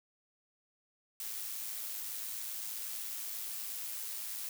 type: noise with amplitude modulation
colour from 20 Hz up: blue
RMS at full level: -39 dBFS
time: 1.2-4.49 s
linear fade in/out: 2 ms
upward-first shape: sine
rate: 108 Hz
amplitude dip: 35%
effects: none